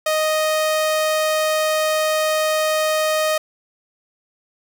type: tone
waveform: sawtooth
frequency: 622.3 Hz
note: D#5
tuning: in tune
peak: -13 dBFS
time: 0.06-3.38 s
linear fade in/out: 5 ms
effects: none